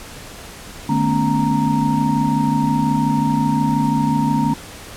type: tone cluster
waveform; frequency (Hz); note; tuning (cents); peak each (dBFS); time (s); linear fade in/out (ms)
sine; 151.1 / 216.8 / 242.5 / 275.5 / 930; D3 / A3 / B3 / C#4 / A#5; +50 / -25 / -31 / -11 / -4; -21; 0.89-4.54; 5
effects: pink hiss -36 dBFS RMS until 4.96 s + low-pass 12000 Hz 12 dB/octave